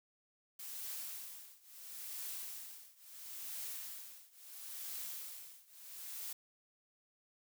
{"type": "noise with tremolo", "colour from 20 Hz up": "blue", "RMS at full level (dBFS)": -43, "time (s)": [0.59, 6.33], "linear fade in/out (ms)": 5, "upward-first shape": "triangle", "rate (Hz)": 0.74, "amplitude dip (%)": 95, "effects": []}